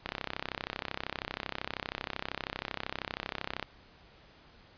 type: click train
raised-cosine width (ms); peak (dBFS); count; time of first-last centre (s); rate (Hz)
0.3; -17; 118; 0.06-3.627; 32.8
effects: pink hiss -58 dBFS RMS until 4.77 s + resampled to 11025 Hz